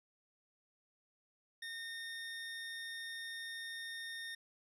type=tone; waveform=25% pulse; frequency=1833 Hz; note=A#6; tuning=30 cents flat; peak=-39 dBFS; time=1.62-4.35 s; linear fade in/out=5 ms; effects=low-pass 11000 Hz 12 dB/octave